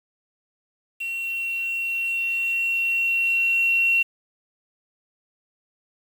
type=tone with level ramp; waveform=sine; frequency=2731 Hz; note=F7; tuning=39 cents flat; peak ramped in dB=-26 to -16 dBFS; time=1-4.03 s; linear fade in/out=10 ms; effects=7-bit